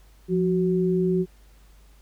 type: tone pair together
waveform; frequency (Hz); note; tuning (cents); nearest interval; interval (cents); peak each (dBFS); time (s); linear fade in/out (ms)
sine; 175.56 / 372; F3 / F#4; +9 / +9; octave + minor second; 1300; -22; 0.28-1.26; 50
effects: added 50 Hz sine -50 dBFS peak until 2.01 s + pink hiss -60 dBFS RMS until 2.01 s